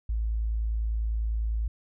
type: tone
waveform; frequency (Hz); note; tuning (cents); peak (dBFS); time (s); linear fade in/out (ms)
sine; 55; A1; 0; -25; 0.09-1.68; 5
effects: none